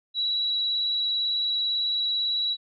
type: tone with vibrato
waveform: sine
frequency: 3908 Hz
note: B7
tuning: 19 cents flat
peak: -23 dBFS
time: 0.14-2.57 s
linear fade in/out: 50 ms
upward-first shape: square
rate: 18 Hz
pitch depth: 10 cents each way
effects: none